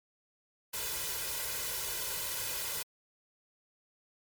white noise with comb filter, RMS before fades -36 dBFS, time 0.73-2.83 s, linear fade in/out 10 ms, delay 2 ms, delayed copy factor +0.7, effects MP3 96 kbps

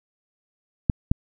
clicks, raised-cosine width 5 ms, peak -5 dBFS, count 2, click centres 0.898 / 1.115 s, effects none

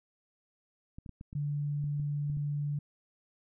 clicks, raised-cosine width 5 ms, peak -32 dBFS, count 9, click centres 0.985 / 1.062 / 1.093 / 1.211 / 1.329 / 1.841 / 1.998 / 2.299 / 2.371 s
sine tone, 145.6 Hz, D3, 15 cents flat, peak -30 dBFS, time 1.35-2.79 s, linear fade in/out 5 ms
effects none

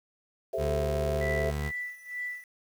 sine chord, A minor seventh, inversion third, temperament just, 396 / 440 / 528 / 660 Hz, G4 / A4 / C5 / E5, +18 / 0 / +16 / +2 cents, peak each -35 / -35 / -35 / -31 dBFS, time 0.53-1.51 s, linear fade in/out 10 ms
25% pulse tone with pitch glide, 72.9 to 73.58 Hz, D2 to D2, -12 to +4 cents, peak -26 dBFS, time 0.57-1.72 s, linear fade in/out 50 ms, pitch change +16 cents, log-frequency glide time 0.83-1.24 s
sine tone with tremolo, 1975 Hz, B6, in tune, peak -31 dBFS, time 1.21-2.44 s, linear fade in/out 2 ms, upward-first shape sine, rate 2.2 Hz, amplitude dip 90%
effects 9-bit

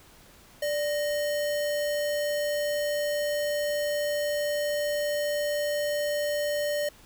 sine tone with sample-and-hold, 587.3 Hz, D5, in tune, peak -25 dBFS, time 0.62-6.89 s, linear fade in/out 5 ms, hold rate 2450 Hz, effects pink hiss -54 dBFS RMS until 7.05 s

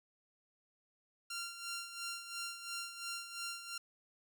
10% pulse tone with tremolo, 1383 Hz, F6, 17 cents flat, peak -31 dBFS, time 1.3-3.78 s, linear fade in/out 5 ms, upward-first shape sine, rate 2.9 Hz, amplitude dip 65%, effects none

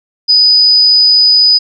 sine tone, 4978 Hz, D#8, in tune, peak -4 dBFS, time 0.28-1.59 s, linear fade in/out 20 ms, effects none

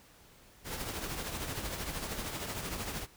pink noise with tremolo, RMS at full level -36 dBFS, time 0.64-3.07 s, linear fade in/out 50 ms, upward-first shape triangle, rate 13 Hz, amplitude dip 55%, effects pink hiss -59 dBFS RMS until 3.16 s

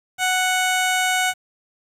15% pulse tone with low-pass filter, 740 Hz, F#5, in tune, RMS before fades -20 dBFS, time 0.18-1.34 s, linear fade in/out 50 ms, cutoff 10000 Hz, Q 1.4, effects 8-bit

